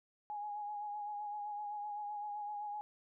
sine tone with vibrato, 830.6 Hz, G#5, in tune, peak -39 dBFS, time 0.3-2.81 s, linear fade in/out 0 ms, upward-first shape sine, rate 7.8 Hz, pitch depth 28 cents each way, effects none

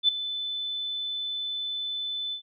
sine tone with ADSR envelope, 3510 Hz, A7, 5 cents flat, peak -15 dBFS, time 0.03-2.42 s, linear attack 55 ms, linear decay 7 ms, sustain -14 dB, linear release 94 ms, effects none

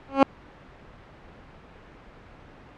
15% pulse tone with exponential growth, 272.4 Hz, C#4, 30 cents flat, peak -3 dBFS, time 0.08-0.23 s, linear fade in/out 1 ms, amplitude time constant 31 ms, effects pink hiss -48 dBFS RMS until 2.77 s + low-pass 2000 Hz 12 dB/octave

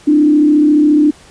sine tone with frequency modulation, 298.8 Hz, D4, 30 cents sharp, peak -6 dBFS, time 0.07-1.11 s, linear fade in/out 10 ms, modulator 34.3 Hz, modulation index 0.54, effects pink hiss -42 dBFS RMS until 1.3 s + resampled to 22050 Hz

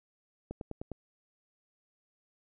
click train, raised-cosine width 2 ms, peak -25 dBFS, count 5, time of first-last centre 0.51-0.917 s, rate 9.83 Hz, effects none

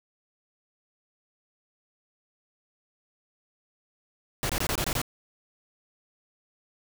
pink noise bursts, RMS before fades -28 dBFS, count 7, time 4.43-5.016 s, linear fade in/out 0 ms, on 64 ms, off 23 ms, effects none

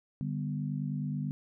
sine chord, G major, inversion second, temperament equal, 146.83 / 196 / 246.9 Hz, D3 / G3 / B3, 0 / 0 / 0 cents, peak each -33 / -37 / -38 dBFS, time 0.21-1.31 s, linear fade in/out 0 ms, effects none

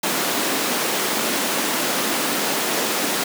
pink high-pass noise, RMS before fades -22 dBFS, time 0.03-3.24 s, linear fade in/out 5 ms, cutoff 220 Hz, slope 24 dB/octave, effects none

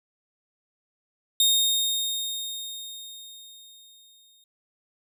sawtooth tone with exponential decay, 3700 Hz, A#7, 14 cents flat, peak -14 dBFS, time 1.4-4.44 s, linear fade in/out 2 ms, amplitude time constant 660 ms, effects none

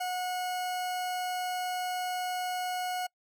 40% pulse tone, 729 Hz, F#5, 26 cents flat, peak -30 dBFS, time 0-3.07 s, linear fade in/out 10 ms, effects noise-tail reverb RT60 0.1 s tail -26 dB re dry

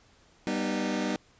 sawtooth chord, G augmented, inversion none, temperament just, 196 / 245 / 306.2 Hz, G3 / B3 / D#4, 0 / -14 / -28 cents, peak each -28 dBFS, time 0.47-1.16 s, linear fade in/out 0 ms, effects pink hiss -61 dBFS RMS until 1.39 s + resampled to 16000 Hz

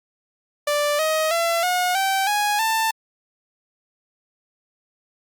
sawtooth tone with pitch steps, 587 / 629.1 / 674.3 / 722.7 / 774.6 / 830.1 / 889.7 Hz, D5 / D#5 / E5 / F#5 / G5 / G#5 / A5, -1 / +19 / +39 / -41 / -21 / -1 / +19 cents, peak -15 dBFS, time 0.67-2.91 s, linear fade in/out 5 ms, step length 320 ms, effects Opus 48 kbps

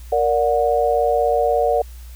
sine chord, Bb augmented, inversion none, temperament just, 466.2 / 582.7 / 728.4 Hz, Bb4 / D5 / F#5, 0 / -14 / -27 cents, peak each -19 dBFS, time 0.12-1.82 s, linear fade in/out 5 ms, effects added 60 Hz sine -34 dBFS peak until 2.15 s + white hiss -49 dBFS RMS until 2.15 s

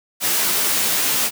white noise with comb filter, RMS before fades -19 dBFS, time 0.2-1.31 s, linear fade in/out 50 ms, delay 14 ms, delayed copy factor +0.7, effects high-pass 150 Hz 12 dB/octave

